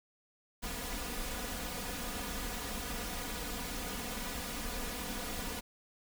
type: noise with comb filter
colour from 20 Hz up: pink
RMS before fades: -39 dBFS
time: 0.62-5.61 s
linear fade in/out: 20 ms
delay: 4.1 ms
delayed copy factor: +0.8
effects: none